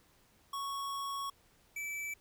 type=tone pair in turn; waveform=square; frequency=1108.7 / 2312 Hz; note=C#6 / D7; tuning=0 / -28 cents; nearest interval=octave + minor second; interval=1272 cents; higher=second; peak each=-37 / -38 dBFS; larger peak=first; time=0.53-1.3 / 1.76-2.14 s; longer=first; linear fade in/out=5 ms; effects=pink hiss -67 dBFS RMS until 2.2 s